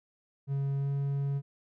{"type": "tone with pitch glide", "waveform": "triangle", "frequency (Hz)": [138.59, 139.8], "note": ["C#3", "C#3"], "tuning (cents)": [0, 15], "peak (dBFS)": -26, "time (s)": [0.47, 1.42], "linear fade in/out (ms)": 50, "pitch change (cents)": 15, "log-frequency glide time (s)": [0.78, 0.89], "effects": []}